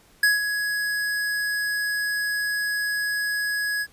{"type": "tone with ADSR envelope", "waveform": "square", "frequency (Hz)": 1673, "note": "G#6", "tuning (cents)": 12, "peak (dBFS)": -15, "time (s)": [0.23, 3.87], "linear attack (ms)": 4, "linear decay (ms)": 160, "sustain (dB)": -9, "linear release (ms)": 55, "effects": ["pink hiss -56 dBFS RMS until 3.92 s", "resampled to 32000 Hz"]}